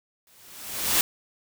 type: noise with exponential growth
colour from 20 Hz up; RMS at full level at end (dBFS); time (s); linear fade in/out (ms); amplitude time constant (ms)
white; -19; 0.27-1.01; 1; 160
effects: none